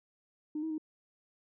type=tone with pitch steps; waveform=sine; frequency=303.8 / 319.3 / 311 Hz; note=D#4 / D#4 / D#4; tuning=-41 / +45 / -1 cents; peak=-32 dBFS; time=0.55-0.781 s; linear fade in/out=5 ms; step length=77 ms; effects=tanh soft clip ceiling -28 dBFS